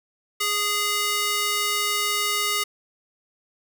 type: tone with high-pass filter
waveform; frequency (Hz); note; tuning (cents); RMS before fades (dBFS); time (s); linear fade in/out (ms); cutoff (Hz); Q
square; 413.2; G#4; -9; -24; 0.4-2.64; 10; 1600; 0.64
effects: none